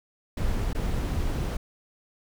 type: noise with dropouts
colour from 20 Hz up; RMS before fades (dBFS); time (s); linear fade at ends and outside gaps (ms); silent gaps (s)
brown; -27; 0.37-1.57; 5; 0.731-0.748
effects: none